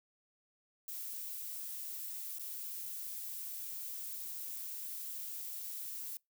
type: noise with dropouts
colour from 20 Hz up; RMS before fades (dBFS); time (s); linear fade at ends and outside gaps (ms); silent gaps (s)
violet; -43; 0.88-6.17; 1; 2.385-2.395
effects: noise-tail reverb RT60 0.2 s tail -26 dB re dry